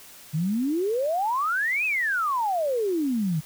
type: exponential two-way sweep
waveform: sine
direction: up then down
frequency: 146.83 to 2612 to 146.83 Hz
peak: -22 dBFS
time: 0.33-3.41 s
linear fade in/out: 20 ms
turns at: 1.85 s
effects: white hiss -47 dBFS RMS until 3.45 s